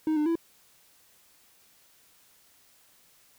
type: tone with pitch steps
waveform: triangle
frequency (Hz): 312.7 / 300.6 / 332.5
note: D#4 / D4 / E4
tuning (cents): +9 / +40 / +15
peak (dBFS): -21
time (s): 0.07-0.355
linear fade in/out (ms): 2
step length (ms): 95
effects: white hiss -61 dBFS RMS until 3.38 s